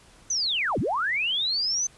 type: linear two-way sweep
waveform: sine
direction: down then up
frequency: 6250 to 71.4 to 6250 Hz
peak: -23 dBFS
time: 0.3-1.87 s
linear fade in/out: 5 ms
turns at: 0.79 s
effects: pink hiss -54 dBFS RMS until 1.97 s + resampled to 24000 Hz